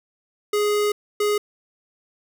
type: tone bursts at uneven times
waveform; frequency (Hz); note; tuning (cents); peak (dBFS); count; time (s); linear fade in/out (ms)
square; 416.1; G#4; +3; -19; 2; 0.53-0.92 / 1.2-1.38; 5
effects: none